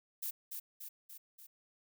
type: noise with echo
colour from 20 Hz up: violet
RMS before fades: -39 dBFS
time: 0.22-0.31 s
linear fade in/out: 10 ms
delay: 290 ms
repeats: 4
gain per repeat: -4 dB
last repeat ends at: 1.47 s
effects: none